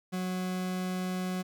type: tone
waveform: 40% pulse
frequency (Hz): 183.9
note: F#3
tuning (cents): -10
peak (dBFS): -30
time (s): 0.12-1.43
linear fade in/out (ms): 20
effects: none